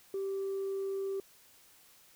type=tone; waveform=sine; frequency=389.8 Hz; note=G4; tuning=10 cents flat; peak=-31 dBFS; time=0.14-1.2 s; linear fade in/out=2 ms; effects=tanh soft clip ceiling -30 dBFS + white hiss -61 dBFS RMS until 2.15 s